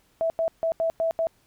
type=tone bursts at uneven times; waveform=sine; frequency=656 Hz; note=E5; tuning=9 cents flat; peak=-21 dBFS; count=6; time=0.21-0.3 / 0.39-0.48 / 0.63-0.72 / 0.8-0.9 / 1-1.11 / 1.19-1.27 s; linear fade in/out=0 ms; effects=pink hiss -64 dBFS RMS until 1.46 s

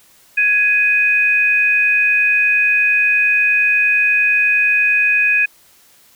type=tone pair together; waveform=sine; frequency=1668.5 / 2500 Hz; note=G#6 / D#7; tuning=+8 / +8 cents; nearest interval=perfect fifth; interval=700 cents; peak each=-17 / -12 dBFS; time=0.37-5.46 s; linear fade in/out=10 ms; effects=white hiss -50 dBFS RMS until 6.15 s

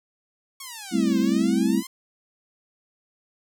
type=exponential two-way sweep; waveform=5% pulse; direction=down then up; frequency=1121 to 510 to 1065 Hz; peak=-24 dBFS; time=0.6-1.87 s; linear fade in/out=5 ms; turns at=1.19 s
type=chord; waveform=sine; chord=A minor seventh; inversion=third; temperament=equal; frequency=196 / 220 / 261.6 / 329.6 Hz; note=G3 / A3 / C4 / E4; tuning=0 / 0 / 0 / 0 cents; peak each=-24 dBFS; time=0.91-1.83 s; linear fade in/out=50 ms
effects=none

